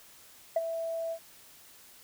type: tone with ADSR envelope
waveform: sine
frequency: 659.3 Hz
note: E5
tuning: in tune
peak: -20 dBFS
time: 0.56-1.19 s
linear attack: 5 ms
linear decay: 30 ms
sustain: -11 dB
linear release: 72 ms
effects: tanh soft clip ceiling -19 dBFS + white hiss -55 dBFS RMS until 2.03 s